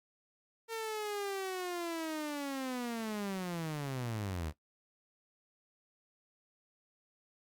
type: linear sweep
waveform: sawtooth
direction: down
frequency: 457.6 to 72.8 Hz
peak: -32 dBFS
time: 0.68-4.53 s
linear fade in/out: 50 ms
effects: noise-tail reverb RT60 0.1 s tail -17 dB re dry + Opus 48 kbps